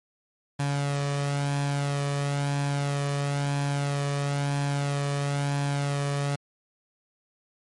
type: tone with flanger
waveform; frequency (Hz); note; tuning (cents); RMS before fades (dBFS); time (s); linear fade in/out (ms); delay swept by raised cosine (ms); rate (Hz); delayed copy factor
sawtooth; 142; C#3; +42; -27; 0.59-6.36; 10; 1.2 to 1.7; 1; +0.55
effects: MP3 48 kbps